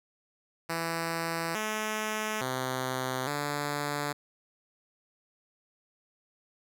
5% pulse tone with pitch steps, 165.8 / 215.7 / 129.4 / 145.6 Hz, E3 / A3 / C3 / D3, +10 / -34 / -19 / -15 cents, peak -19 dBFS, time 0.69-4.13 s, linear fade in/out 10 ms, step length 860 ms, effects none

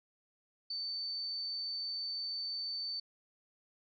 sine tone, 4543 Hz, C#8, 42 cents sharp, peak -36 dBFS, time 0.7-3 s, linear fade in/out 5 ms, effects none

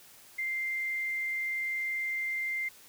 sine tone, 2093 Hz, C7, in tune, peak -30 dBFS, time 0.38-2.69 s, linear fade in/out 10 ms, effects white hiss -55 dBFS RMS until 2.88 s

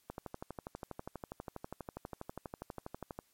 click train, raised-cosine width 1 ms, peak -27 dBFS, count 39, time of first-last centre 0.1-3.189 s, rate 12.3 Hz, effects white hiss -72 dBFS RMS until 3.33 s + MP3 64 kbps

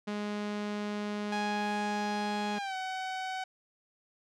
sawtooth tone, 207.7 Hz, G#3, in tune, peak -29 dBFS, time 0.07-2.59 s, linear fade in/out 10 ms
sawtooth tone with pitch glide, 830.6 to 752.9 Hz, G#5 to F#5, 0 to +30 cents, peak -30 dBFS, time 1.32-3.44 s, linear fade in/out 5 ms, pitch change -170 cents, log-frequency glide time 2.54-2.75 s
effects low-pass 5000 Hz 12 dB/octave

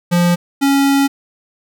square tone pair in turn, 174.61 / 277.2 Hz, F3 / C#4, 0 / 0 cents, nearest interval minor sixth, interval 800 cents, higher second, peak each -11 dBFS, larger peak neither, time 0.11-0.36 / 0.61-1.08 s, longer second, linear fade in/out 20 ms, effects none

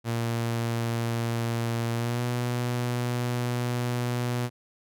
sawtooth tone with pitch glide, 116.54 to 121.84 Hz, A#2 to B2, 0 to -23 cents, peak -22 dBFS, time 0.04-4.5 s, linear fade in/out 50 ms, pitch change +77 cents, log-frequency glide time 1.94-2.24 s, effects none

